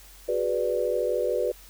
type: chord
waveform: sine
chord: G# half-diminished seventh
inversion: third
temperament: equal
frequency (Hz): 370 / 415.3 / 493.9 / 587.3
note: F#4 / G#4 / B4 / D5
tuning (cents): 0 / 0 / 0 / 0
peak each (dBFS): -30 / -31 / -26 / -29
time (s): 0.28-1.52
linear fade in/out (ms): 10
effects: added 46 Hz sine -50 dBFS peak until 1.69 s + white hiss -51 dBFS RMS until 1.69 s